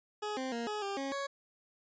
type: tone with pitch steps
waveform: 20% pulse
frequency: 420.6 / 261.2 / 234 / 421.7 / 397 / 273.2 / 556 Hz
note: G#4 / C4 / A#3 / G#4 / G4 / C#4 / C#5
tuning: +22 / -3 / +7 / +26 / +22 / -25 / +5 cents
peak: -30 dBFS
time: 0.22-1.27 s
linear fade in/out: 10 ms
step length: 150 ms
effects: resampled to 16000 Hz